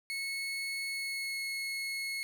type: tone with pitch glide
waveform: 30% pulse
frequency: 2195 to 2180 Hz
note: C#7 to C#7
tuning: -18 to -29 cents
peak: -32 dBFS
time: 0.1-2.23 s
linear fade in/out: 0 ms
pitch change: -11 cents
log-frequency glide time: 0.88-1.38 s
effects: 12-bit